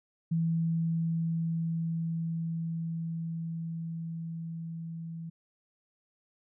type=tone with level ramp; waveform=sine; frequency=164.81 Hz; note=E3; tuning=in tune; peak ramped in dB=-25 to -37 dBFS; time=0.31-5.3 s; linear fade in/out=10 ms; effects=none